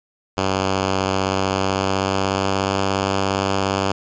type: tone with pitch glide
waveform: 5% pulse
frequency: 95.7 to 97.2 Hz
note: G2 to G2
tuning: -41 to -14 cents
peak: -7 dBFS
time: 0.37-3.92 s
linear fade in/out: 5 ms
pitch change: +27 cents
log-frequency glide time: 1.33-2.77 s
effects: resampled to 16000 Hz